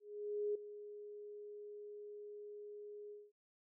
sine tone with ADSR envelope, 415.3 Hz, G#4, in tune, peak -34 dBFS, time 0-3.32 s, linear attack 550 ms, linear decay 6 ms, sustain -14 dB, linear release 210 ms, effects none

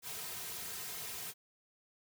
white noise with comb filter, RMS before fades -43 dBFS, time 0.02-1.34 s, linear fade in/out 50 ms, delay 3.5 ms, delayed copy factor -0.7, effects none

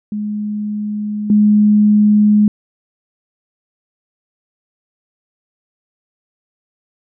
sine tone pair in turn, 209.5 / 209.5 Hz, G#3 / G#3, +15 / +15 cents, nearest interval unison, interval 0 cents, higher neither, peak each -18 / -7 dBFS, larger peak second, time 0.12-1.3 / 1.3-2.48 s, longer neither, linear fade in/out 2 ms, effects none

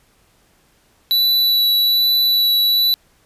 square tone with vibrato, 3951 Hz, B7, in tune, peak -13 dBFS, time 1.11-2.94 s, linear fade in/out 0 ms, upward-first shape sine, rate 1.2 Hz, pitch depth 9 cents each way, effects pink hiss -57 dBFS RMS until 3.25 s + resampled to 32000 Hz

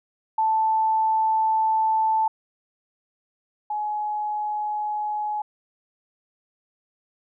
sine tone pair in turn, 880 / 843.2 Hz, A5 / G#5, 0 / +26 cents, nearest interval minor second, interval 74 cents, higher first, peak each -18 / -24 dBFS, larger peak first, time 0.38-2.28 / 3.7-5.42 s, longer first, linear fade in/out 5 ms, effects none

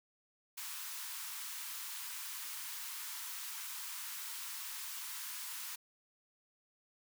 white high-pass noise, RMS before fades -44 dBFS, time 0.57-5.76 s, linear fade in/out 10 ms, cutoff 880 Hz, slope 96 dB/octave, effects none

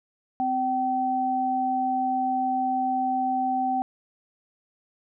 sine tone pair together, 258.3 / 768 Hz, C4 / G5, -22 / -36 cents, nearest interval octave + perfect fifth, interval 1886 cents, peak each -29 / -23 dBFS, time 0.4-3.82 s, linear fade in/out 0 ms, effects none

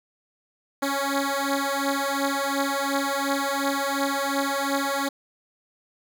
10% pulse beating tone pair, 275.8 / 278.6 Hz, C#4 / C#4, -9 / +9 cents, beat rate 2.8 Hz, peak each -18 dBFS, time 0.82-5.09 s, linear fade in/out 10 ms, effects none

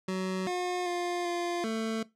25% pulse tone with pitch steps, 187.4 / 359.3 / 351.9 / 347.7 / 222.7 Hz, F#3 / F4 / F4 / F4 / A3, +22 / +49 / +13 / -8 / +21 cents, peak -26 dBFS, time 0.08-2.03 s, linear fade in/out 5 ms, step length 390 ms, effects noise-tail reverb RT60 0.2 s tail -19 dB re dry + low-pass 8000 Hz 12 dB/octave

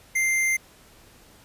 square tone, 2093 Hz, C7, in tune, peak -21 dBFS, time 0.15-0.57 s, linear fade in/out 10 ms, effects pink hiss -53 dBFS RMS until 1.44 s + resampled to 32000 Hz

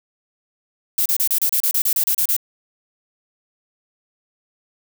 violet noise bursts, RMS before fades -18 dBFS, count 13, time 0.98-2.365 s, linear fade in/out 2 ms, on 77 ms, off 32 ms, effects none

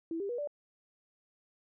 sine tone with pitch steps, 329.6 / 398.8 / 482.6 / 583.9 Hz, E4 / G4 / B4 / D5, 0 / +30 / -40 / -10 cents, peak -33 dBFS, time 0.11-0.474 s, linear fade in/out 2 ms, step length 91 ms, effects none

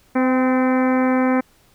harmonic tone with a mistuned harmonic, 256.9 Hz, C4, 32 cents flat, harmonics 1 / 2 / 3 / 4 / 5 / 6 / 7 / 8 / 9, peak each -16 / -22 / -26 / -28 / -30 / -32 / -33 / -34 / -35 dBFS, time 0.15-1.41 s, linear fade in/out 10 ms, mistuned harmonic 3, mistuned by +24 cents, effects pink hiss -56 dBFS RMS until 1.74 s

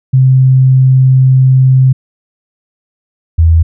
sine tone pair in turn, 130.81 / 81.88 Hz, C3 / E2, 0 / -11 cents, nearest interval minor sixth, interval 811 cents, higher first, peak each -3 dBFS, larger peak neither, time 0.13-1.93 / 3.38-3.63 s, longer first, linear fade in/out 10 ms, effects none

